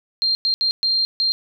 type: tone bursts at uneven times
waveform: sine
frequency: 4186 Hz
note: C8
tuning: in tune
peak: -16 dBFS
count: 5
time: 0.22-0.35 / 0.45-0.54 / 0.61-0.71 / 0.83-1.05 / 1.2-1.32 s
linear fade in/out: 0 ms
effects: none